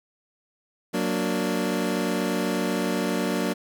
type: chord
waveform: 25% pulse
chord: Gb augmented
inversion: none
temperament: equal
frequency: 185 / 233.1 / 293.7 Hz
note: Gb3 / Bb3 / D4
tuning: 0 / 0 / 0 cents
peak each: -24 / -24 / -25 dBFS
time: 0.93-3.54 s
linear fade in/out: 20 ms
effects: none